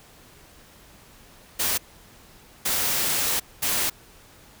white noise bursts at uneven times, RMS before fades -24 dBFS, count 3, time 1.59-1.78 / 2.65-3.4 / 3.62-3.9 s, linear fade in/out 10 ms, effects pink hiss -51 dBFS RMS until 4.6 s

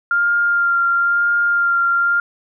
sine tone with vibrato, 1396.9 Hz, F6, in tune, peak -13 dBFS, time 0.11-2.2 s, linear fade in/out 2 ms, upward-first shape sine, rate 1 Hz, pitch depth 15 cents each way, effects none

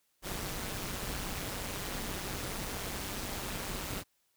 pink noise with amplitude modulation, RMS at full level -35 dBFS, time 0.22-4.04 s, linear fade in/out 50 ms, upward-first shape sine, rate 195 Hz, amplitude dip 70%, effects white hiss -75 dBFS RMS until 4.36 s

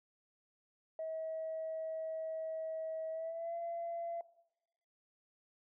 sine tone with pitch glide, 641 to 679.1 Hz, E5 to F5, -49 to -49 cents, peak -37 dBFS, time 0.99-4.21 s, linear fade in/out 2 ms, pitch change +100 cents, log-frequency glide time 3.11-3.55 s, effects noise-tail reverb RT60 0.9 s tail -18 dB re dry + tanh soft clip ceiling -33 dBFS

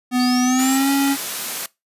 square tone with pitch glide, 249.5 to 276.8 Hz, B3 to C#4, +18 to -2 cents, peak -16 dBFS, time 0.11-1.17 s, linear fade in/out 50 ms, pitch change +180 cents, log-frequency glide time 0.43-0.91 s
sine linear sweep, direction up, 4435 to 7902 Hz, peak -25 dBFS, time 0.19-0.78 s, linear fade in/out 10 ms
white high-pass noise, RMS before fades -26 dBFS, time 0.59-1.66 s, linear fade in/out 2 ms, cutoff 200 Hz, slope 12 dB/octave
effects noise-tail reverb RT60 0.2 s tail -21 dB re dry + resampled to 32000 Hz

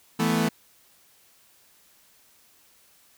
sawtooth chord, E suspended fourth, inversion none, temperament equal, 164.81 / 220 / 246.9 Hz, E3 / A3 / B3, 0 / 0 / 0 cents, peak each -22 / -20 / -23 dBFS, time 0.19-0.49 s, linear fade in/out 10 ms, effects white hiss -59 dBFS RMS until 3.17 s

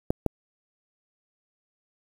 clicks, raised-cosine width 2 ms, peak -9 dBFS, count 2, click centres 0.105 / 0.263 s, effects 7-bit

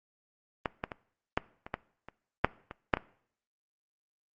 clicks, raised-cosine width 0.5 ms, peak -14 / -16 / -22 / -10 / -26 / -16 / -29 / -6 / -25 / -7 / -18 dBFS, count 11, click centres 0.658 / 0.839 / 0.918 / 1.375 / 1.665 / 1.741 / 2.086 / 2.446 / 2.711 / 2.938 / 2.971 s, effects noise-tail reverb RT60 0.6 s tail -21 dB re dry + Opus 32 kbps

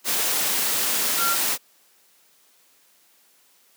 sine tone in noise, 1376 Hz, F6, 26 cents flat, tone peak -22 dBFS, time 1.17-1.37 s, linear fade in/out 50 ms, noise white, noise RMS -23 dBFS, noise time 0.04-1.58 s, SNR -2 dB, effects white hiss -59 dBFS RMS until 3.76 s + high-pass 200 Hz 12 dB/octave

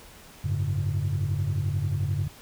sine chord, F# suspended second, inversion none, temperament equal with one note detuned, 92.5 / 103.83 / 141.5 Hz, F#2 / G#2 / C#3, 0 / 0 / +36 cents, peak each -27 dBFS, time 0.44-2.28 s, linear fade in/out 10 ms, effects tanh soft clip ceiling -19 dBFS + pink hiss -49 dBFS RMS until 2.41 s

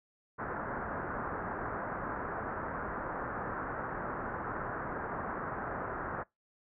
white low-pass noise, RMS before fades -38 dBFS, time 0.38-6.24 s, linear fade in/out 20 ms, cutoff 1600 Hz, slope 48 dB/octave, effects noise-tail reverb RT60 0.2 s tail -25 dB re dry

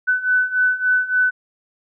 sine beating tone pair, 1500 / 1503.5 Hz, F#6 / F#6, +23 / +27 cents, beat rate 3.5 Hz, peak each -20 / -17 dBFS, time 0.07-1.31 s, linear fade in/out 20 ms, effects none

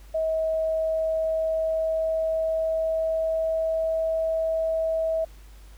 sine tone with pitch glide, 640 to 646.7 Hz, D#5 to E5, +49 to -33 cents, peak -22 dBFS, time 0.14-5.25 s, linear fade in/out 10 ms, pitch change +18 cents, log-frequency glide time 0.56-4.2 s, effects added 50 Hz sine -44 dBFS peak until 5.77 s + pink hiss -56 dBFS RMS until 5.77 s

